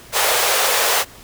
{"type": "high-pass noise", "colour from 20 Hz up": "pink", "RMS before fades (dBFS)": -17, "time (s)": [0.12, 1.05], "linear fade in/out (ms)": 50, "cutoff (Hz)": 440, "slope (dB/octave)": 48, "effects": ["pink hiss -42 dBFS RMS until 1.23 s"]}